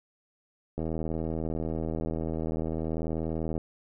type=click train; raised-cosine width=2 ms; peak=-19 dBFS; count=226; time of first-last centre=0.78-3.579 s; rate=80.4 Hz; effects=none